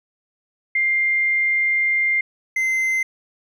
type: tone pair in turn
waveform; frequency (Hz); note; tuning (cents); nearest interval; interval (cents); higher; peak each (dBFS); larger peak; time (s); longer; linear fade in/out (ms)
sine / triangle; 2100 / 2071; C7 / C7; +6 / -18; unison; 24; first; -16; neither; 0.75-2.21 / 2.56-3.03; first; 5
effects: none